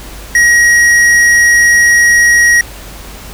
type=tone with hard clipping; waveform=sine; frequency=1896 Hz; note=A#6; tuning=29 cents sharp; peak=-6 dBFS; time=0.35-2.61 s; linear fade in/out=2 ms; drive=10 dB; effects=added 50 Hz sine -30 dBFS peak until 3.33 s + pink hiss -31 dBFS RMS until 3.33 s